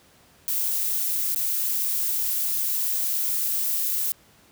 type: noise with dropouts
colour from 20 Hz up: violet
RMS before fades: -25 dBFS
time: 0.48-4.12 s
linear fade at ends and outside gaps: 0 ms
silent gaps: 1.347-1.36 s
effects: pink hiss -56 dBFS RMS until 4.51 s + high-pass 60 Hz 12 dB/octave